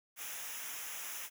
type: noise with comb filter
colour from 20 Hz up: white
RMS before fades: -43 dBFS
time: 0.16-1.3 s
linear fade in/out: 50 ms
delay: 0.23 ms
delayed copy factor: -0.75
effects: none